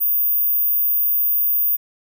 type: tone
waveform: sine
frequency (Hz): 14917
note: A#9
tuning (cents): 0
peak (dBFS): -15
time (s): 0-1.77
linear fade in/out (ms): 20
effects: none